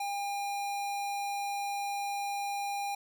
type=tone; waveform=square; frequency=805 Hz; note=G5; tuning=46 cents sharp; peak=-33 dBFS; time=0-2.95 s; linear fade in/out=5 ms; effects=none